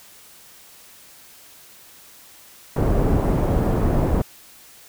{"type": "low-pass noise", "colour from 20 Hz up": "pink", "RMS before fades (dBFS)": -19, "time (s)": [2.76, 4.22], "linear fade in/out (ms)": 5, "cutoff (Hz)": 640, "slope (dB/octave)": 12, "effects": ["white hiss -47 dBFS RMS until 4.88 s"]}